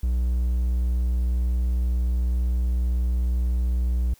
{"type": "tone", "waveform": "triangle", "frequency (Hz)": 61, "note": "B1", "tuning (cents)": -21, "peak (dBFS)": -18, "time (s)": [0.03, 4.14], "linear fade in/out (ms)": 5, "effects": ["white hiss -57 dBFS RMS until 4.19 s"]}